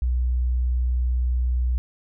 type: tone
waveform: sine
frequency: 61.74 Hz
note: B1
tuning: in tune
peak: -19 dBFS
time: 0.02-1.78 s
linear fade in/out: 0 ms
effects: none